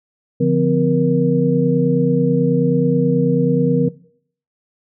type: tone cluster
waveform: sine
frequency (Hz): 143.9 / 173.2 / 254.3 / 472.6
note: D3 / F3 / C4 / A#4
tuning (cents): -35 / -14 / -49 / +24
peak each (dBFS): -18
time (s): 0.4-3.89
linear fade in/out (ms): 10
effects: noise-tail reverb RT60 0.6 s tail -21 dB re dry